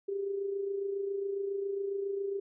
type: tone with amplitude modulation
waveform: sine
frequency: 396.4 Hz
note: G4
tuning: 19 cents sharp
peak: -29 dBFS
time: 0.08-2.4 s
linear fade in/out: 10 ms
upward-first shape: sine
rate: 27.3 Hz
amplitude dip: 50%
effects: none